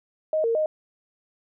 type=tone with pitch steps; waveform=sine; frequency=625 / 459.1 / 619 Hz; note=D#5 / A#4 / D#5; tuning=+8 / -26 / -9 cents; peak=-20 dBFS; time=0.33-0.66 s; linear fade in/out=2 ms; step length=110 ms; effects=none